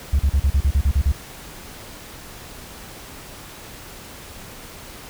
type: tone bursts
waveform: sine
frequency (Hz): 69.3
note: C#2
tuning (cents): 0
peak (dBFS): -11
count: 10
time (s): 0.13-1.119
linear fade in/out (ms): 5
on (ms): 62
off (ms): 41
effects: tanh soft clip ceiling -12 dBFS + pink hiss -39 dBFS RMS until 5.09 s